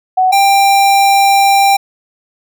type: tone pair in turn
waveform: sine / square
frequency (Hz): 746 / 790.8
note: F#5 / G5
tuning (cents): +14 / +15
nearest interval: minor second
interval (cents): 101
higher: second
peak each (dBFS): -7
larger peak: neither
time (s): 0.17-0.32 / 0.32-1.77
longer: second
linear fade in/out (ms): 10
effects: none